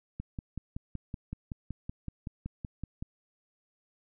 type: click train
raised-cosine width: 5 ms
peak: -24 dBFS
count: 16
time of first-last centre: 0.2-3.025 s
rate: 5.31 Hz
effects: none